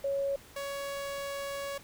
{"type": "tone pair in turn", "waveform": ["sine", "sawtooth"], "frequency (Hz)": [554.4, 559.5], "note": ["C#5", "C#5"], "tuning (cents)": [0, 16], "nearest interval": "unison", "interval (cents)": 16, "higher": "second", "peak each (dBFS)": [-28, -31], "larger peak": "first", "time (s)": [[0.04, 0.36], [0.56, 1.78]], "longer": "second", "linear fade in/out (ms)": 5, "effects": ["pink hiss -54 dBFS RMS until 1.83 s"]}